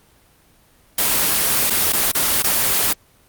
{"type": "noise with dropouts", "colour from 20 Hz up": "white", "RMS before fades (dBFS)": -17, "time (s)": [0.98, 2.93], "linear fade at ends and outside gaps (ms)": 5, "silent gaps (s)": [[1.7, 1.704], [1.924, 1.931], [2.117, 2.148], [2.424, 2.44]], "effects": ["pink hiss -54 dBFS RMS until 3.28 s", "Opus 24 kbps"]}